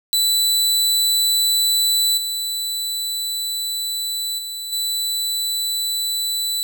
sawtooth tone with level steps, 3980 Hz, B7, 13 cents sharp, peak -12 / -19 / -24 / -17 dBFS, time 0.13-6.63 s, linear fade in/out 0 ms, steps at 2.17 / 4.38 / 4.72 s, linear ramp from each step 10 ms, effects none

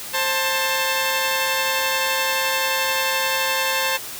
10% pulse tone pair together, 528.7 / 885 Hz, C5 / A5, +18 / +10 cents, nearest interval major sixth, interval 892 cents, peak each -14 dBFS, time 0.13-3.98 s, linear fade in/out 20 ms, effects white hiss -33 dBFS RMS until 4.19 s + high-pass 60 Hz 12 dB/octave

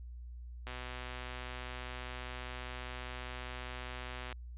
click train, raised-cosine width 0.3 ms, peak -27 dBFS, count 458, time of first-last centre 0.67-4.326 s, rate 125 Hz, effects added 60 Hz sine -44 dBFS peak until 4.57 s + resampled to 8000 Hz

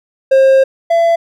triangle tone pair in turn, 534 / 672.8 Hz, C5 / E5, +35 / +35 cents, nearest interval major third, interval 400 cents, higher second, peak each -3 / -6 dBFS, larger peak first, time 0.31-0.64 / 0.9-1.16 s, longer first, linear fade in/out 10 ms, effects none

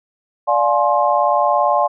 sine chord, D half-diminished seventh, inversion none, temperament just, 587.3 / 704.8 / 845.8 / 1057.2 Hz, D5 / F5 / Ab5 / C6, 0 / +16 / +31 / +18 cents, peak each -18 dBFS, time 0.47-1.88 s, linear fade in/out 20 ms, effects none

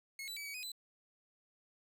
sawtooth tone with pitch steps, 2177 / 3957 / 2292 / 2265 / 2500 / 4010 Hz, C#7 / B7 / D7 / C#7 / D#7 / B7, -32 / +3 / -43 / +37 / +8 / +26 cents, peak -39 dBFS, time 0.19-0.718 s, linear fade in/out 2 ms, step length 88 ms, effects none

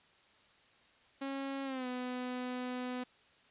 sawtooth tone with pitch glide, 273.1 to 250.4 Hz, C#4 to B3, -26 to +24 cents, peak -33 dBFS, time 1.21-3.04 s, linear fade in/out 10 ms, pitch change -150 cents, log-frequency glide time 1.64-1.87 s, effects white hiss -65 dBFS RMS until 3.5 s + resampled to 8000 Hz

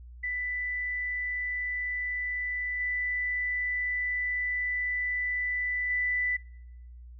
sine tone with level steps, 1986 Hz, B6, 9 cents sharp, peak -29 / -27 / -25 dBFS, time 0.23-6.37 s, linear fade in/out 10 ms, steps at 2.8 / 5.9 s, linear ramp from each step 2 ms, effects noise-tail reverb RT60 1.0 s tail -26 dB re dry + added 60 Hz sine -44 dBFS peak until 7.19 s

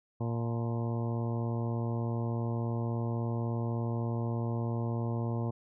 harmonic tone with a mistuned harmonic, 116.54 Hz, A#2, in tune, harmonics 1 / 2 / 3 / 4 / 5 / 6 / 7 / 8 / 9, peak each -31 / -37 / -41 / -43 / -45 / -47 / -48 / -49 / -50 dBFS, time 0.2-5.51 s, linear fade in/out 10 ms, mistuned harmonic 7, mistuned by +68 cents, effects none

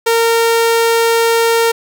sawtooth tone, 460 Hz, A#4, 23 cents flat, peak -6 dBFS, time 0.06-1.72 s, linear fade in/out 10 ms, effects none

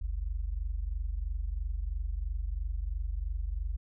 sine tone pair together, 46.19 / 69.2 Hz, F#1 / C#2, -2 / -2 cents, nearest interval perfect fifth, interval 700 cents, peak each -32 / -36 dBFS, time 0.01-3.77 s, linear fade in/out 10 ms, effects none

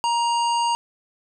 harmonic tone, 940 Hz, A#5, 14 cents sharp, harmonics 1 / 3 / 5 / 7 / 9, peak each -19 / -29 / -33 / -36 / -38 dBFS, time 0.04-0.75 s, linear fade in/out 0 ms, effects none

